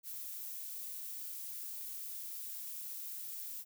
violet noise, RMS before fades -44 dBFS, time 0.03-3.65 s, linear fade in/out 50 ms, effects none

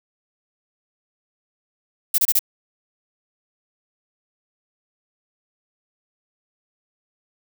violet noise bursts, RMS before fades -17 dBFS, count 4, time 2.14-2.392 s, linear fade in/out 5 ms, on 42 ms, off 28 ms, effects none

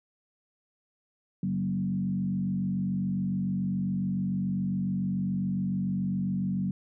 sine tone with frequency modulation, 187.7 Hz, F#3, 25 cents sharp, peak -26 dBFS, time 1.43-6.71 s, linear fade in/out 2 ms, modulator 47.1 Hz, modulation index 0.91, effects none

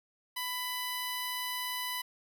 5% pulse tone with notch filter, 997 Hz, B5, 16 cents sharp, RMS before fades -36 dBFS, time 0.36-2.02 s, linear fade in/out 10 ms, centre 7300 Hz, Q 0.66, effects none

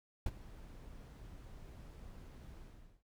brown noise with ADSR envelope, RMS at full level -34 dBFS, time 0.26-3.03 s, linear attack 4 ms, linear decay 36 ms, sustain -18 dB, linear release 450 ms, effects none

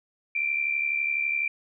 sine tone pair together, 2349 / 2421 Hz, D7 / D#7, 0 / -48 cents, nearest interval minor second, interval 52 cents, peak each -25 / -30 dBFS, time 0.35-1.48 s, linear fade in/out 5 ms, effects none

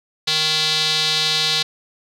square tone with band-pass filter, 155.56 Hz, D#3, in tune, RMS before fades -19 dBFS, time 0.27-1.63 s, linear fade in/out 10 ms, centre 4000 Hz, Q 3.9, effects none

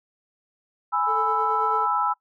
sine chord, E major, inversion first, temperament equal with one note detuned, 830.6 / 994.6 / 1318.5 Hz, G#5 / B5 / E6, 0 / +12 / 0 cents, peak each -26 / -26 / -23 dBFS, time 0.92-2.14 s, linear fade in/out 20 ms
triangle tone with tremolo, 440 Hz, A4, in tune, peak -25 dBFS, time 1.06-1.87 s, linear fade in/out 50 ms, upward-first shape sine, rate 9.1 Hz, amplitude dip 45%
effects noise-tail reverb RT60 0.1 s tail -21 dB re dry

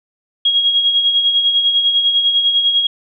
sine tone with tremolo, 3290 Hz, G#7, 17 cents flat, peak -9 dBFS, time 0.45-2.87 s, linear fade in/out 5 ms, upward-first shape sine, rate 10 Hz, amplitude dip 50%, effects none

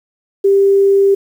sine tone, 394.8 Hz, G4, 12 cents sharp, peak -7 dBFS, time 0.44-1.15 s, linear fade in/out 10 ms, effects 7-bit

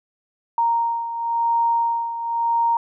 sine beating tone pair, 930 / 930.95 Hz, A#5 / A#5, -4 / -3 cents, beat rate 0.95 Hz, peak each -19 / -25 dBFS, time 0.58-2.77 s, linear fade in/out 2 ms, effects none

